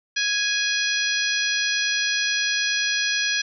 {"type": "harmonic tone", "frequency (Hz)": 830.6, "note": "G#5", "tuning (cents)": 0, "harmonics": [2, 3, 4, 5, 6, 7], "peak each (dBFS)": [-25, -27, -28, -29, -30, -30], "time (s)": [0.16, 3.42], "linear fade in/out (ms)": 10, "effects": []}